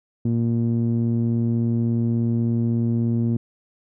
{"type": "tone with low-pass filter", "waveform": "sawtooth", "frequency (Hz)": 116.5, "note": "A#2", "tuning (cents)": -1, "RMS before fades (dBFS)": -21, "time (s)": [0.25, 3.37], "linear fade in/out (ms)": 5, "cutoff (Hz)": 260, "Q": 2.3, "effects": []}